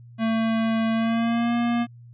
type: tone with pitch glide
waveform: square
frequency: 224.5 to 236.9 Hz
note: A3 to A#3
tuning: +35 to +28 cents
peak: -21 dBFS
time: 0.18-1.87 s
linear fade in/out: 50 ms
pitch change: +93 cents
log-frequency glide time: 0.94-1.54 s
effects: added 119 Hz sine -43 dBFS peak until 2.13 s + resampled to 8000 Hz